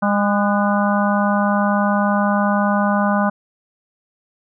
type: harmonic tone with a mistuned harmonic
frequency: 203.4 Hz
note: G#3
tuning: 36 cents flat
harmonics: 1 / 3 / 4 / 5 / 6 / 7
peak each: -17 / -22 / -23 / -24 / -25 / -25 dBFS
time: 0.02-3.3 s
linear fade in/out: 10 ms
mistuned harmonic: 7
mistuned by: +65 cents
effects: none